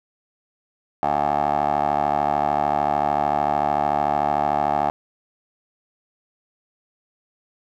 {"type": "tone with band-pass filter", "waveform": "15% pulse", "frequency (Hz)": 73.42, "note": "D2", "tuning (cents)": 0, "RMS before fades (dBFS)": -21, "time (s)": [1.03, 4.9], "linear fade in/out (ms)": 0, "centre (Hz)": 800, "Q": 4.7, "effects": []}